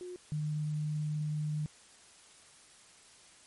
sine tone pair in turn, 360.4 / 151.53 Hz, F#4 / D#3, -45 / -45 cents, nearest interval octave + minor third, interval 1500 cents, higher first, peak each -40 / -31 dBFS, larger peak second, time 0.01-0.16 / 0.32-1.66 s, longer second, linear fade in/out 0 ms, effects white hiss -58 dBFS RMS until 3.46 s + MP3 48 kbps

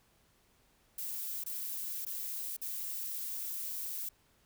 violet noise with dropouts, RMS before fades -39 dBFS, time 0.98-4.09 s, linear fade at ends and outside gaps 5 ms, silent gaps 1.439-1.461 / 2.051-2.064 / 2.567-2.615 s, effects pink hiss -69 dBFS RMS until 4.45 s

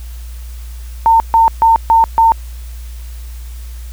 sine tone bursts, 907 Hz, A#5, 48 cents flat, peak -5 dBFS, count 5, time 1.06-2.32 s, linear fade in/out 0 ms, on 140 ms, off 140 ms, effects added 59 Hz sine -25 dBFS peak until 3.92 s + white hiss -42 dBFS RMS until 3.92 s

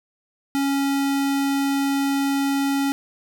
square tone, 277.1 Hz, C#4, 1 cent flat, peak -20 dBFS, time 0.55-2.92 s, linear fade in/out 0 ms, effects none

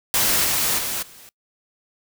white noise with level steps, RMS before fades -19 / -21 / -26 / -45 dBFS, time 0.14-1.29 s, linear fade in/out 0 ms, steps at 0.44 / 0.78 / 1.02 s, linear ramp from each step 10 ms, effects noise-tail reverb RT60 0.1 s tail -23 dB re dry

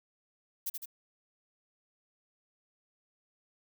violet noise with echo, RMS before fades -34 dBFS, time 0.66-0.7 s, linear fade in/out 10 ms, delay 79 ms, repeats 2, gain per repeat -4 dB, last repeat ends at 0.858 s, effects none

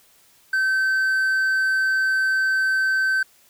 triangle tone, 1543 Hz, G6, 28 cents flat, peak -16 dBFS, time 0.53-3.23 s, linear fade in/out 5 ms, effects white hiss -56 dBFS RMS until 3.49 s

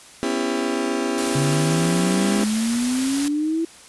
35% pulse chord, C# half-diminished seventh, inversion third, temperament just, 249.5 / 277.2 / 332.6 / 399.1 Hz, B3 / C#4 / E4 / G4, +18 / 0 / +16 / +31 cents, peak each -25 dBFS, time 0.23-2.44 s, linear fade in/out 0 ms
white noise, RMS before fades -28 dBFS, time 1.18-3.28 s, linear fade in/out 0 ms
sine exponential sweep, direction up, 138.59 to 333.5 Hz, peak -19 dBFS, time 1.35-3.65 s, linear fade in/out 5 ms
effects white hiss -45 dBFS RMS until 3.88 s + resampled to 24000 Hz

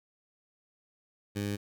15% pulse tone with notch filter, 102 Hz, G#2, 31 cents flat, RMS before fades -33 dBFS, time 1.35-1.57 s, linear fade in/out 20 ms, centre 1000 Hz, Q 1.5, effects 11-bit

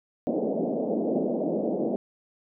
pink band-pass noise, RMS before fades -27 dBFS, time 0.27-1.96 s, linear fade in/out 0 ms, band 190 to 660 Hz, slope 48 dB/octave, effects none

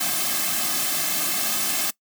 white noise with comb filter, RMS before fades -24 dBFS, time 0-1.91 s, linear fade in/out 10 ms, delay 2.1 ms, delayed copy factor -0.9, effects noise-tail reverb RT60 0.1 s tail -21 dB re dry + high-pass 150 Hz 12 dB/octave

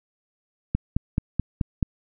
click train, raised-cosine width 5 ms, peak -9 dBFS, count 6, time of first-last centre 0.75-1.828 s, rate 4.64 Hz, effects none

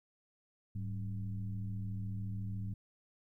sine tone with frequency modulation, 103.83 Hz, G#2, in tune, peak -36 dBFS, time 0.75-2.74 s, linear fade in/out 5 ms, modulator 86.9 Hz, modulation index 0.83, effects 13-bit

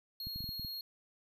square tone, 4283 Hz, C8, 40 cents sharp, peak -40 dBFS, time 0.2-0.81 s, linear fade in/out 2 ms
clicks, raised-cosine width 5 ms, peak -33 dBFS, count 7, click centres 0.27 / 0.36 / 0.406 / 0.442 / 0.491 / 0.596 / 0.648 s
effects none

